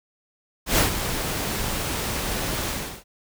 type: noise with ADSR envelope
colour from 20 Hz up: pink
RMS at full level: -17 dBFS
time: 0.66-3.04 s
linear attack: 120 ms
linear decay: 120 ms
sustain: -10 dB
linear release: 340 ms
effects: none